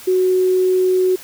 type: tone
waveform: sine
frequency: 370 Hz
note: F#4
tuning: in tune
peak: -12 dBFS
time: 0.07-1.16 s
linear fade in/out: 10 ms
effects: white hiss -38 dBFS RMS until 1.23 s